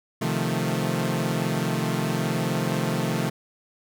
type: chord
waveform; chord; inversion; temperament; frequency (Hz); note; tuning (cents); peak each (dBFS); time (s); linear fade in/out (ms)
sawtooth; F dominant seventh; second; equal; 130.81 / 155.56 / 174.61 / 220; C3 / Eb3 / F3 / A3; 0 / 0 / 0 / 0; -25; 0.21-3.3; 10
effects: none